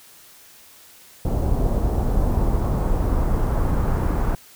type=noise with low-pass filter sweep; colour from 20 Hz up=brown; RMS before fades=-20 dBFS; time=1.25-4.35 s; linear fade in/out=2 ms; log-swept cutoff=690 to 1300 Hz; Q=1.3; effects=white hiss -48 dBFS RMS until 4.55 s